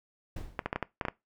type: noise with exponential decay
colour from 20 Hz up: brown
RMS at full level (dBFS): -34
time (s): 0.36-0.71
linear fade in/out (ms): 5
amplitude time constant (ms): 74
type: clicks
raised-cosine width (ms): 0.5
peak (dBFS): -15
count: 8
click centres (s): 0.592 / 0.66 / 0.729 / 0.76 / 0.827 / 1.012 / 1.052 / 1.084
effects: noise-tail reverb RT60 0.2 s tail -21 dB re dry